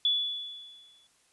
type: tone with exponential decay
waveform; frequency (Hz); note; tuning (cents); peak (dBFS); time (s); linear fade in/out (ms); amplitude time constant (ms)
sine; 3431; A7; -44; -21; 0.05-1.07; 2; 220
effects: white hiss -66 dBFS RMS until 1.32 s + resampled to 24000 Hz